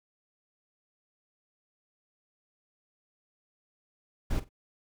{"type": "noise with echo", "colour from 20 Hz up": "brown", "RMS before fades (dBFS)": -28, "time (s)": [4.3, 4.4], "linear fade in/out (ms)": 10, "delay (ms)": 46, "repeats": 2, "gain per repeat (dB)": -15, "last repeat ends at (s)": 4.492, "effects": []}